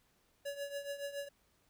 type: tone with tremolo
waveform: square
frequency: 566 Hz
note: C#5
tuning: 36 cents sharp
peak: -37 dBFS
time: 0.45-1.29 s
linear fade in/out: 10 ms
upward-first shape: triangle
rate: 7.1 Hz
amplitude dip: 80%
effects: pink hiss -73 dBFS RMS until 1.69 s